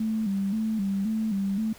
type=tone with vibrato; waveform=sine; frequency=207.7 Hz; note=G#3; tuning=in tune; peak=-24 dBFS; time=0-1.73 s; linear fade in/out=5 ms; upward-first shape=square; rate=1.9 Hz; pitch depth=98 cents each way; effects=pink hiss -50 dBFS RMS until 1.78 s